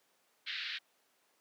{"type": "band-pass noise", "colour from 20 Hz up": "white", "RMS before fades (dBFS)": -40, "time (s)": [0.46, 0.79], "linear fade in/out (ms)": 20, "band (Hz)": [1500, 4200], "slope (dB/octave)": 48, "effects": ["pink hiss -72 dBFS RMS until 1.4 s", "high-pass 400 Hz 12 dB/octave"]}